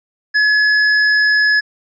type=tone; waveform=square; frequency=1700 Hz; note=G#6; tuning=40 cents sharp; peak=-11 dBFS; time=0.34-1.61 s; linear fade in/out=20 ms; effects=resampled to 16000 Hz